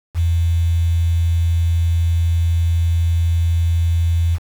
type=tone with quantisation; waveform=sine; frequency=84 Hz; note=E2; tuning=33 cents sharp; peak=-13 dBFS; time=0.14-4.39 s; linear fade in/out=50 ms; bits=6; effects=none